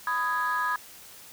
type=chord; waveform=sine; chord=G# minor; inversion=first; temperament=just; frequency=996.7 / 1245.9 / 1661.2 Hz; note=B5 / D#6 / G#6; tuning=+16 / +2 / 0 cents; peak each=-28 dBFS; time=0.07-0.76 s; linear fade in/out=2 ms; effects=tanh soft clip ceiling -19 dBFS + white hiss -48 dBFS RMS until 1.32 s